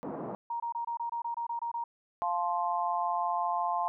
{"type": "band-pass noise", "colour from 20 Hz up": "pink", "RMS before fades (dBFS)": -38, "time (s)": [0.03, 0.35], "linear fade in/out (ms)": 0, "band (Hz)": [170, 1000], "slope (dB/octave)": 24}
{"type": "tone bursts", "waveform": "sine", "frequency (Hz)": 937, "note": "A#5", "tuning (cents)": 9, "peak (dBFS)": -31, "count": 11, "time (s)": [0.5, 1.84], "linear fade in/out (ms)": 5, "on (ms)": 100, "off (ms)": 24}
{"type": "chord", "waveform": "sine", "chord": "F major", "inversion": "none", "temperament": "just", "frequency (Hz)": [698.5, 873.1, 1047.7], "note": ["F5", "A5", "C6"], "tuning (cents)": [0, -14, 2], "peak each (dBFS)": -32, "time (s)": [2.22, 3.88], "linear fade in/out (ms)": 0}
{"effects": []}